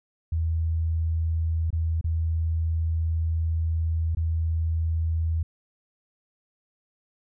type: tone with dropouts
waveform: sine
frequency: 81.4 Hz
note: E2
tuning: 21 cents flat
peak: -22 dBFS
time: 0.32-5.43 s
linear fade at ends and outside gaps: 5 ms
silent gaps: 1.705-1.728 / 2.012-2.042 / 4.15-4.17 s
effects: none